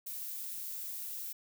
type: noise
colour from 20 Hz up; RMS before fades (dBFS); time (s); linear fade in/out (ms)
violet; -41; 0.06-1.33; 10
effects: none